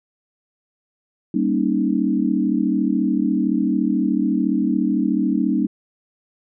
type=chord; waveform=sine; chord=Eb dominant seventh; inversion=first; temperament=equal; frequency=196 / 233.1 / 277.2 / 311.1 Hz; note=G3 / Bb3 / Db4 / Eb4; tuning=0 / 0 / 0 / 0 cents; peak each=-22 dBFS; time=1.34-5.67 s; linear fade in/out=5 ms; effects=none